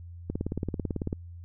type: click train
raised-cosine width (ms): 3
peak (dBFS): -17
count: 16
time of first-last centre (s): 0.3-1.129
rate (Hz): 18.1
effects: added 86 Hz sine -41 dBFS peak until 1.44 s